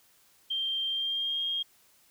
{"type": "tone with pitch glide", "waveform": "sine", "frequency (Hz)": [3166, 3236], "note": ["G7", "G#7"], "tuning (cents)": [17, -46], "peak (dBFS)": -28, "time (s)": [0.5, 1.63], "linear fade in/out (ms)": 10, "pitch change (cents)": 37, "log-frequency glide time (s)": [0.88, 1.41], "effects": ["white hiss -63 dBFS RMS until 2.1 s"]}